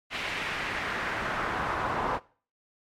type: noise with band-pass filter sweep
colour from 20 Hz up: brown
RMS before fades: -31 dBFS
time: 0.1-2.2 s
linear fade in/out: 50 ms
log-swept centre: 2600 to 1000 Hz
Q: 1.6
effects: noise-tail reverb RT60 0.4 s tail -20 dB re dry + MP3 96 kbps